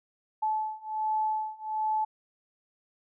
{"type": "beating tone pair", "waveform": "sine", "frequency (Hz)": [865, 866.3], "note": ["A5", "A5"], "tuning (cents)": [-30, -27], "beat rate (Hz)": 1.3, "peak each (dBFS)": [-31, -30], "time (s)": [0.42, 2.05], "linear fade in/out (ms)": 10, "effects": []}